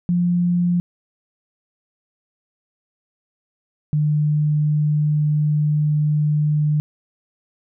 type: tone pair in turn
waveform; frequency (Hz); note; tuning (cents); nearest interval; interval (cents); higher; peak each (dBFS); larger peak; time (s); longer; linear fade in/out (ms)
sine; 175.4 / 150.24; F3 / D3; +8 / +40; minor third; 268; first; -15; neither; 0.09-0.8 / 3.93-6.8; second; 0
effects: none